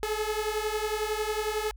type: beating tone pair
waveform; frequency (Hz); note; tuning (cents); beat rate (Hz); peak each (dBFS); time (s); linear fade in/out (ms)
sawtooth; 422.7 / 433.7; G#4 / A4; +31 / -25; 11; -27; 0.03-1.71; 0
effects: added 50 Hz sine -44 dBFS peak until 1.76 s